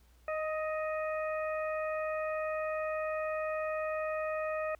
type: harmonic tone with a mistuned harmonic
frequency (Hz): 622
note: D#5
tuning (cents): -1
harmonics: 1 / 2 / 3 / 4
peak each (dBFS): -33 / -39 / -43 / -45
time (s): 0.28-4.75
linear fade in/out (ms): 2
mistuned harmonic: 2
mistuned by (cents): +16
effects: added 60 Hz sine -60 dBFS peak until 4.79 s + pink hiss -69 dBFS RMS until 4.79 s